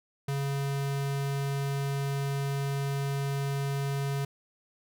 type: tone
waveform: square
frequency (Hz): 139.2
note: C#3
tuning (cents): +8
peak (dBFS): -29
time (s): 0.28-4.25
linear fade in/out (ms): 5
effects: none